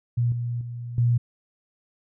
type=tone with level steps; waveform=sine; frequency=119.7 Hz; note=A#2; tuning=46 cents sharp; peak=-19 / -25 / -31 / -17 dBFS; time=0.17-1.18 s; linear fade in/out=10 ms; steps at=0.32 / 0.61 / 0.98 s; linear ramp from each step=2 ms; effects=none